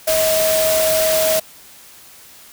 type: tone in noise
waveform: sine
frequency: 635 Hz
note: D#5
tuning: 35 cents sharp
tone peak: -15 dBFS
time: 0.07-1.4 s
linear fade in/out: 10 ms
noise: white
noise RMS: -20 dBFS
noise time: 0.07-1.4 s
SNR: +2 dB
effects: white hiss -43 dBFS RMS until 2.52 s